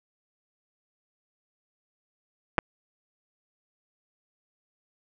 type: clicks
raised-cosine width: 0.5 ms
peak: -7 dBFS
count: 2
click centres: 2.582 / 2.588 s
effects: none